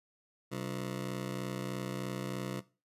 20% pulse ring-modulated tone, 160 Hz, D#3, 49 cents sharp, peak -28 dBFS, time 0.51-2.61 s, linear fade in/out 20 ms, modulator 31.6 Hz, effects noise-tail reverb RT60 0.3 s tail -17 dB re dry + resampled to 32000 Hz

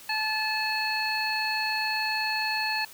harmonic tone, 867 Hz, A5, 26 cents flat, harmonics 1 / 2 / 3 / 5, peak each -31 / -31 / -31 / -31 dBFS, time 0.09-2.85 s, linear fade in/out 5 ms, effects white hiss -48 dBFS RMS until 2.93 s

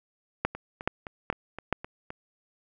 two click trains, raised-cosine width 0.5 ms, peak -9 / -22 dBFS, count 4 / 7, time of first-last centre 0.45-1.727 / 0.55-2.104 s, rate 2.35 / 3.86 Hz, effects none

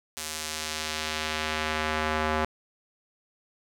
square tone with band-pass filter sweep, 77.78 Hz, D#2, in tune, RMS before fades -30 dBFS, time 0.17-2.45 s, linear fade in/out 0 ms, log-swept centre 8500 to 1100 Hz, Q 0.76, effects 9-bit

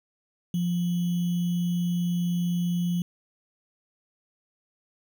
sine tone with sample-and-hold, 174.61 Hz, F3, in tune, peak -23 dBFS, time 0.54-3.02 s, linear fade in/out 2 ms, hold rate 3150 Hz, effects none

